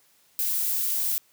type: noise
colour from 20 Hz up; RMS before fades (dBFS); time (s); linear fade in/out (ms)
violet; -26; 0.39-1.18; 0
effects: white hiss -62 dBFS RMS until 1.32 s + high-pass 80 Hz 12 dB/octave